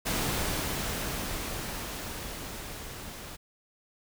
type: noise with level ramp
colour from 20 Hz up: pink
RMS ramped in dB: -29 to -43 dBFS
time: 0.05-3.37 s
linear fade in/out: 20 ms
effects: none